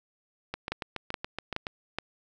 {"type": "two click trains", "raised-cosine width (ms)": 0.3, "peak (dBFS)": [-14, -17], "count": [4, 9], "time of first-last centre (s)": [[0.72, 1.986], [0.54, 1.668]], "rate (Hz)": [2.37, 7.09], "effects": []}